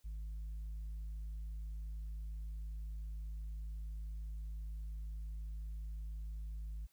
sine tone, 52.9 Hz, G#1, 33 cents sharp, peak -38 dBFS, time 0.04-6.87 s, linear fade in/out 20 ms, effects tanh soft clip ceiling -40 dBFS + white hiss -75 dBFS RMS until 6.92 s

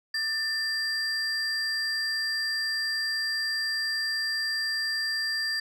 sine tone pair together, 1781 / 4755 Hz, A6 / D8, +21 / +21 cents, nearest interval octave + perfect fourth, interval 1700 cents, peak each -27 dBFS, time 0.14-5.6 s, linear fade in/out 5 ms, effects tanh soft clip ceiling -23 dBFS

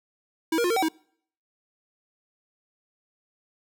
square tone with pitch steps, 323.1 / 472.9 / 354.8 / 458.2 / 764 / 319.3 Hz, E4 / A#4 / F4 / A#4 / G5 / D#4, -35 / +25 / +27 / -30 / -45 / +45 cents, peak -22 dBFS, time 0.52-0.886 s, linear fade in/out 5 ms, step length 61 ms, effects noise-tail reverb RT60 0.6 s tail -26 dB re dry

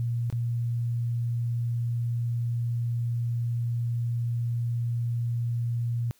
sine tone with dropouts, 118.3 Hz, A#2, 26 cents sharp, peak -25 dBFS, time 0-6.11 s, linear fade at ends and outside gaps 0 ms, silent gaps 0.301-0.326 s, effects white hiss -63 dBFS RMS until 6.19 s

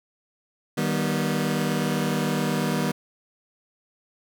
sawtooth chord, Eb augmented, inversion none, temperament just, 155.56 / 194.45 / 243.1 Hz, Eb3 / G3 / B3, 0 / -14 / -27 cents, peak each -23 dBFS, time 0.77-2.92 s, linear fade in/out 10 ms, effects none

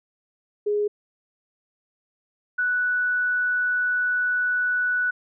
sine tone pair in turn, 415.3 / 1480 Hz, G#4 / F#6, 0 / 0 cents, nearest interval octave + minor seventh, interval 2200 cents, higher second, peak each -20 / -20 dBFS, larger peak neither, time 0.66-0.88 / 2.58-5.11 s, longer second, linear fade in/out 10 ms, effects none

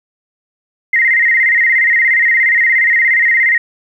sine tone with vibrato, 1975.5 Hz, B6, in tune, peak -8 dBFS, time 0.93-3.58 s, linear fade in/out 5 ms, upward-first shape square, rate 17 Hz, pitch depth 88 cents each way, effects 8-bit

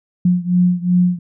sine beating tone pair, 177.8 / 180.5 Hz, F3 / F#3, +31 / -43 cents, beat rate 2.7 Hz, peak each -14 / -16 dBFS, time 0.25-1.19 s, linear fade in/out 5 ms, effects none

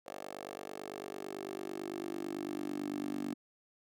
10% pulse tone with high-pass filter sweep, 49 Hz, G1, in tune, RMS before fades -41 dBFS, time 0.06-3.34 s, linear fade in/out 10 ms, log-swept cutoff 520 to 270 Hz, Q 5, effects none

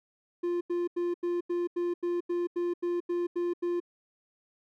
triangle tone bursts, 349.2 Hz, F4, in tune, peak -25 dBFS, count 13, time 0.43-3.802 s, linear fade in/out 10 ms, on 180 ms, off 86 ms, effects none

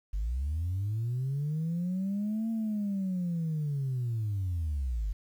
sine linear two-way sweep, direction up then down, 46.51 to 227.6 to 46.51 Hz, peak -27 dBFS, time 0.13-5.13 s, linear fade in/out 10 ms, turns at 2.5 s, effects tanh soft clip ceiling -26 dBFS + 10-bit

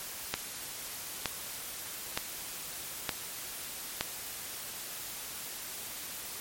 click train, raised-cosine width 0.2 ms, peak -11 dBFS, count 5, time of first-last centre 0.34-4.01 s, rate 1.09 Hz, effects white hiss -41 dBFS RMS until 6.4 s + MP3 64 kbps

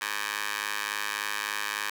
15% pulse tone with high-pass filter, 103.5 Hz, G#2, 5 cents flat, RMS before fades -32 dBFS, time 0.01-1.9 s, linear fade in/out 5 ms, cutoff 1500 Hz, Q 1.5, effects none

